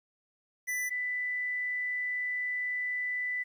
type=tone pair in turn; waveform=square / sine; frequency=1989 / 1989 Hz; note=B6 / B6; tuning=+12 / +12 cents; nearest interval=unison; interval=0 cents; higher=neither; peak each=-31 / -30 dBFS; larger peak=second; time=0.67-0.9 / 0.9-3.44 s; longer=second; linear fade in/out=20 ms; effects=11-bit